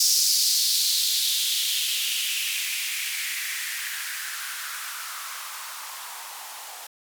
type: noise with band-pass filter sweep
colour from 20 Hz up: violet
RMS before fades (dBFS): -27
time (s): 0-6.87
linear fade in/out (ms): 5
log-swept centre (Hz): 5300 to 760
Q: 3.3
effects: none